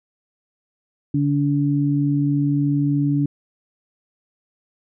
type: tone pair together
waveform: sine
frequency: 143.52 / 286.8 Hz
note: D3 / D4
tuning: -40 / -41 cents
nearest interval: octave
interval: 1199 cents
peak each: -19 dBFS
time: 1.14-3.26 s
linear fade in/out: 5 ms
effects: none